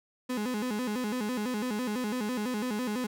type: tone with vibrato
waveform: 35% pulse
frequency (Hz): 230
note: A#3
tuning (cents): -23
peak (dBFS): -28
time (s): 0.29-3.07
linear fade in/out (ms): 10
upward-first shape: square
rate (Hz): 6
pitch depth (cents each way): 160
effects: none